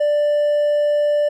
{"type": "tone with hard clipping", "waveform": "triangle", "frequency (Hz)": 589, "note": "D5", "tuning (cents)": 5, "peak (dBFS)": -15, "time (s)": [0, 1.29], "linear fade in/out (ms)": 10, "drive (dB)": 5, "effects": []}